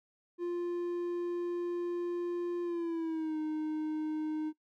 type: tone with pitch glide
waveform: triangle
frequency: 349.2 to 309.3 Hz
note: F4 to D#4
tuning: 0 to -10 cents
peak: -30 dBFS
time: 0.38-4.53 s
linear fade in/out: 50 ms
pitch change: -210 cents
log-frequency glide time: 2.63-3.38 s
effects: noise-tail reverb RT60 0.1 s tail -22 dB re dry